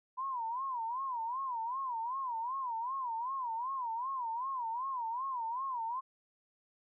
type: tone with vibrato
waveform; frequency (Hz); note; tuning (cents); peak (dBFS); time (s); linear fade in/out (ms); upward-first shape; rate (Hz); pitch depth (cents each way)
sine; 987.8; B5; 0; -34; 0.17-6.01; 20; sine; 2.6; 170
effects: none